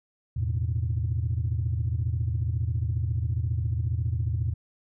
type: chord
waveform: sine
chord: E suspended fourth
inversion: none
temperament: equal with one note detuned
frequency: 82.41 / 110 / 124.55 Hz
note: E2 / A2 / B2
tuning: 0 / 0 / +15 cents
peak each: -27 / -27 / -30 dBFS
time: 0.36-4.54 s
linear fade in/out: 10 ms
effects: tanh soft clip ceiling -18 dBFS